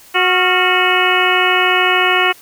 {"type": "harmonic tone with a mistuned harmonic", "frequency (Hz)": 366.7, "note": "F#4", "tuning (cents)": -15, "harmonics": [1, 2, 3, 4, 5, 6, 7, 8], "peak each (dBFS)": [-19, -19, -19, -19, -19, -19, -19, -19], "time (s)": [0.14, 2.33], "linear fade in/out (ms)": 20, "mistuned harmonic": 4, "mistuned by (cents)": -84, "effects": ["white hiss -43 dBFS RMS until 2.41 s"]}